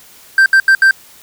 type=tone bursts at uneven times; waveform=triangle; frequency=1568 Hz; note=G6; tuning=in tune; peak=-3 dBFS; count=4; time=0.38-0.46 / 0.53-0.6 / 0.68-0.75 / 0.82-0.91 s; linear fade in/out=2 ms; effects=white hiss -42 dBFS RMS until 1.22 s